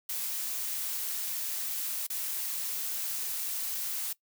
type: noise with dropouts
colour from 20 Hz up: blue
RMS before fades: -34 dBFS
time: 0.09-4.13 s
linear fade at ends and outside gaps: 5 ms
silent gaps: 2.068-2.1 s
effects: noise-tail reverb RT60 0.1 s tail -20 dB re dry